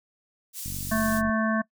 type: high-pass noise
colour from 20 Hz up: pink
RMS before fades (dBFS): -36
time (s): 0.53-1.22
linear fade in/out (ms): 50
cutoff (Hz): 7200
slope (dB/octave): 12
type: click train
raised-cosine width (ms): 5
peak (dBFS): -25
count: 31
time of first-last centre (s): 0.66-1.294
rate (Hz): 47.3
type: harmonic tone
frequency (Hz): 220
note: A3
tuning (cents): 0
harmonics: 1 / 3 / 5 / 7 / 8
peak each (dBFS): -24 / -29 / -31 / -32 / -33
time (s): 0.91-1.62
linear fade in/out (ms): 10
effects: noise-tail reverb RT60 0.1 s tail -22 dB re dry